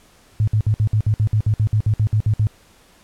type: tone bursts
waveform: sine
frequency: 107.1 Hz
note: A2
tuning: 46 cents flat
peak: -13 dBFS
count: 16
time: 0.4-2.47 s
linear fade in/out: 0 ms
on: 75 ms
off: 58 ms
effects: pink hiss -52 dBFS RMS until 3.03 s + low-pass 12000 Hz 12 dB/octave